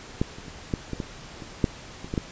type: clicks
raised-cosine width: 3 ms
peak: -9 / -27 / -28 / -11 / -17 / -16 / -25 / -6 / -23 / -15 / -11 dBFS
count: 11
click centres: 0.215 / 0.385 / 0.482 / 0.738 / 0.933 / 1.002 / 1.422 / 1.642 / 2.045 / 2.139 / 2.178 s
effects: pink hiss -43 dBFS RMS until 2.31 s + resampled to 16000 Hz